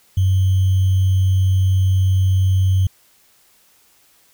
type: tone with sample-and-hold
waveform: sine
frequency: 94.3 Hz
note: F#2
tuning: 33 cents sharp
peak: -12 dBFS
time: 0.17-2.87 s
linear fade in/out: 5 ms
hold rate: 3150 Hz
effects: white hiss -55 dBFS RMS until 4.33 s